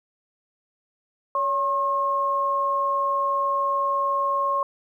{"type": "tone pair together", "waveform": "sine", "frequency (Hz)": [563.3, 1077], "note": ["C#5", "C6"], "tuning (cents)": [28, 50], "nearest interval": "major seventh", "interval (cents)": 1122, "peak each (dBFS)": [-28, -21], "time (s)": [1.35, 4.63], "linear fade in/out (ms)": 2, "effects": ["10-bit"]}